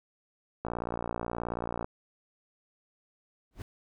click train, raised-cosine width 1 ms, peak -19 dBFS, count 71, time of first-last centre 0.65-1.845 s, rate 58.6 Hz
brown noise with exponential growth, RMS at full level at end -35 dBFS, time 3.51-3.62 s, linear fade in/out 1 ms, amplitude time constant 22 ms
effects none

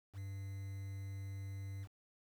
triangle tone with quantisation, 98 Hz, G2, in tune, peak -40 dBFS, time 0.13-1.88 s, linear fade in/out 50 ms, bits 10, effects none

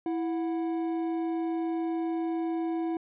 triangle tone pair together, 329.8 / 731 Hz, E4 / F#5, +1 / -21 cents, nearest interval octave + major second, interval 1378 cents, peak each -26 / -36 dBFS, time 0.06-2.97 s, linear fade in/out 2 ms, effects resampled to 8000 Hz

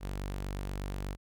sawtooth tone, 48.27 Hz, G1, 26 cents flat, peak -31 dBFS, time 0-1.17 s, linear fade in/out 50 ms, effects none

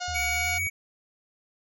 harmonic tone, 719 Hz, F#5, 50 cents flat, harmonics 1 / 2 / 3 / 4 / 5 / 6 / 7 / 8 / 9 / 10, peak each -33 / -36 / -44 / -41 / -45 / -40 / -43 / -42 / -44 / -46 dBFS, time 0-0.59 s, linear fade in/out 20 ms
sine linear two-way sweep, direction down then up, 86.4 to 65.41 to 86.4 Hz, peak -34 dBFS, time 0.08-0.67 s, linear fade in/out 0 ms, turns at 0.21 s
square tone, 2254 Hz, C#7, 28 cents sharp, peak -27 dBFS, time 0.14-0.7 s, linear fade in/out 20 ms
effects none

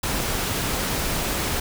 pink noise, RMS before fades -25 dBFS, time 0.03-1.6 s, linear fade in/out 5 ms, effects none

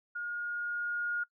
sine tone with level ramp, 1429 Hz, F6, 39 cents sharp, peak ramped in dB -34 to -29 dBFS, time 0.15-1.24 s, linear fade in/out 10 ms, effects noise-tail reverb RT60 0.1 s tail -24 dB re dry

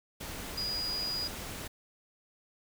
sine tone in noise, 4900 Hz, D#8, 27 cents flat, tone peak -32 dBFS, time 0.57-1.28 s, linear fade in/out 10 ms, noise pink, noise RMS -41 dBFS, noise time 0.2-1.68 s, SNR +6 dB, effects none

